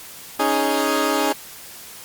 15% pulse chord, C# suspended second, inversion none, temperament equal, 277.2 / 311.1 / 415.3 Hz, C#4 / D#4 / G#4, 0 / 0 / 0 cents, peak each -16 dBFS, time 0.39-1.33 s, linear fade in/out 10 ms, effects white hiss -39 dBFS RMS until 2.04 s + Opus 48 kbps

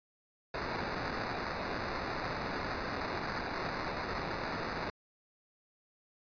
blue noise with sample-and-hold, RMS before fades -37 dBFS, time 0.54-4.9 s, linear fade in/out 2 ms, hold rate 3150 Hz, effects resampled to 11025 Hz

